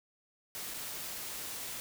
white noise with dropouts, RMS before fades -41 dBFS, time 0.55-1.8 s, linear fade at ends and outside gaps 0 ms, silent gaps 0.738-0.742 s, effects none

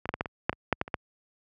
clicks, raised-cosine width 0.5 ms, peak -18 / -11 / -15 / -12 / -20 / -7 / -20 / -7 / -11 / -25 / -12 dBFS, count 11, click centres 0.056 / 0.091 / 0.14 / 0.209 / 0.258 / 0.495 / 0.529 / 0.727 / 0.814 / 0.879 / 0.942 s, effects high-pass 60 Hz 12 dB/octave

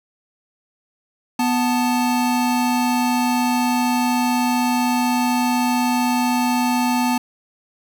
square tone pair together, 246.9 / 880 Hz, B3 / A5, 0 / 0 cents, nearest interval octave + minor seventh, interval 2200 cents, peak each -19 / -22 dBFS, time 1.39-7.18 s, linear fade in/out 5 ms, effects none

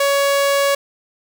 sawtooth tone, 560 Hz, C#5, 18 cents sharp, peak -10 dBFS, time 0-0.75 s, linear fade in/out 5 ms, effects none

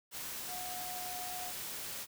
sine tone in noise, 726 Hz, F#5, 33 cents flat, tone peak -43 dBFS, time 0.47-1.53 s, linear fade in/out 50 ms, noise white, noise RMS -42 dBFS, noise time 0.11-2.07 s, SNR -4 dB, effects none

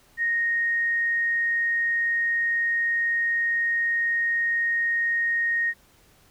sine tone, 1862 Hz, A#6, 2 cents flat, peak -21 dBFS, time 0.17-5.74 s, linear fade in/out 50 ms, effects pink hiss -58 dBFS RMS until 6.3 s

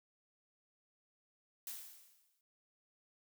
blue noise with exponential decay, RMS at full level -43 dBFS, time 1.67-2.41 s, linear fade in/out 1 ms, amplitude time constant 160 ms, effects none

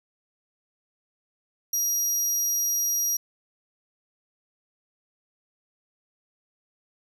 30% pulse tone, 5730 Hz, F8, 44 cents sharp, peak -19 dBFS, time 1.73-3.17 s, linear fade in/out 5 ms, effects none

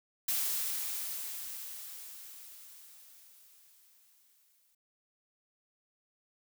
blue noise with exponential decay, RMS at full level -31 dBFS, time 0.28-4.75 s, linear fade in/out 5 ms, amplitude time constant 970 ms, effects none

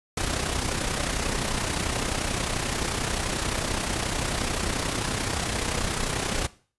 pink noise with amplitude modulation, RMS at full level -25 dBFS, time 0.17-6.47 s, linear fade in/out 5 ms, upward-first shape sine, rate 31.4 Hz, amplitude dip 55%, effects noise-tail reverb RT60 0.4 s tail -18 dB re dry + resampled to 24000 Hz

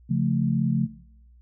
sine chord, Db augmented, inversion none, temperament equal, 138.59 / 174.61 / 220 Hz, Db3 / F3 / A3, 0 / 0 / 0 cents, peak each -24 / -25 / -26 dBFS, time 0.09-0.87 s, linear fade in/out 20 ms, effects noise-tail reverb RT60 0.8 s tail -20 dB re dry + added 60 Hz sine -50 dBFS peak until 1.41 s

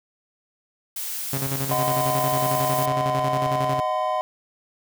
blue noise, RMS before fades -30 dBFS, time 0.96-2.86 s, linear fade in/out 5 ms
sawtooth tone with tremolo, 135.5 Hz, C#3, 39 cents flat, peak -20 dBFS, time 1.33-3.8 s, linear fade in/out 2 ms, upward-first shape square, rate 11 Hz, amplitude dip 55%
triangle chord, C diminished, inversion first, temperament equal with one note detuned, 622.3 / 740 / 1022.6 Hz, Eb5 / Gb5 / C6, 0 / 0 / -40 cents, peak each -24 dBFS, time 1.71-4.21 s, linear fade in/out 0 ms
effects none

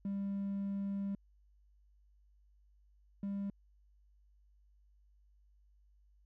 triangle tone pair in turn, 198.2 / 199.08 Hz, G3 / G3, +19 / +27 cents, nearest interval unison, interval 8 cents, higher second, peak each -32 / -33 dBFS, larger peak first, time 0.05-1.15 / 3.23-3.5 s, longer first, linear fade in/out 2 ms, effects tanh soft clip ceiling -29 dBFS + added 50 Hz sine -64 dBFS peak until 6.25 s

